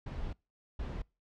brown noise bursts at uneven times, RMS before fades -38 dBFS, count 2, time 0.06-0.33 / 0.79-1.02 s, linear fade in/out 5 ms, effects noise-tail reverb RT60 0.3 s tail -26 dB re dry + low-pass 4000 Hz 12 dB/octave

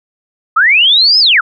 sine linear two-way sweep, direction up then down, 1208 to 5240 to 1208 Hz, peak -5 dBFS, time 0.56-1.41 s, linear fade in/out 10 ms, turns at 1.19 s, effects none

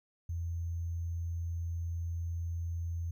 sine tone with sample-and-hold, 84.4 Hz, E2, 41 cents sharp, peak -33 dBFS, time 0.29-3.11 s, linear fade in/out 5 ms, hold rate 6300 Hz, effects none

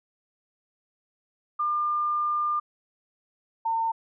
sine tone pair in turn, 1200 / 906.3 Hz, D6 / A#5, +37 / -49 cents, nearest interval perfect fourth, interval 486 cents, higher first, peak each -23 dBFS, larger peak neither, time 1.59-2.6 / 3.65-3.92 s, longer first, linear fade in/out 10 ms, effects none

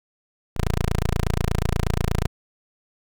10% pulse tone, 28.33 Hz, A#0, 49 cents flat, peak -12 dBFS, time 0.56-2.27 s, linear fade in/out 10 ms, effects none

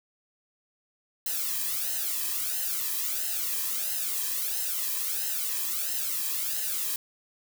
blue noise with flanger, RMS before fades -30 dBFS, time 1.26-6.96 s, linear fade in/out 2 ms, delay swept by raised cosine 0.86 to 1.42 ms, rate 1.5 Hz, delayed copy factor -0.85, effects none

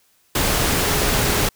sine tone in noise, 416.7 Hz, G#4, 6 cents sharp, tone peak -29 dBFS, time 0.81-1.43 s, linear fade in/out 5 ms, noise pink, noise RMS -19 dBFS, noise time 0.35-1.49 s, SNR -13 dB, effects white hiss -60 dBFS RMS until 1.55 s

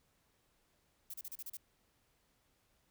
violet noise bursts, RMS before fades -45 dBFS, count 7, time 1.1-1.571 s, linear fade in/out 5 ms, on 39 ms, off 33 ms, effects pink hiss -75 dBFS RMS until 2.9 s

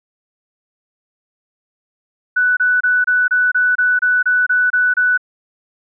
sine tone bursts, 1487 Hz, F#6, 8 cents sharp, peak -11 dBFS, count 12, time 2.36-5.177 s, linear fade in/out 10 ms, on 210 ms, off 27 ms, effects none

